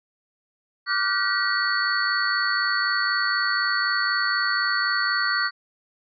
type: tone cluster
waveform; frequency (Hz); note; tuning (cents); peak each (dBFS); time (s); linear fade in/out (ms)
sine; 1168 / 1423 / 1527 / 1922 / 4446; D6 / F6 / G6 / B6 / C#8; -10 / +32 / -46 / -48 / +4; -27; 0.86-5.51; 50
effects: none